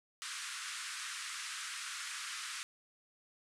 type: band-pass noise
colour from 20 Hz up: pink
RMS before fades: -43 dBFS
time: 0.22-2.63 s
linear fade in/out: 0 ms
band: 1200 to 10000 Hz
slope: 48 dB/octave
effects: none